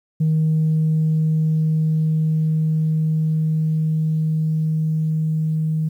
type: tone with level ramp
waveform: sine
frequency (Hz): 157.3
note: D#3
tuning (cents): +19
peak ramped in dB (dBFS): -13 to -17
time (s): 0.2-5.89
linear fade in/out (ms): 10
effects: tanh soft clip ceiling -12 dBFS + 9-bit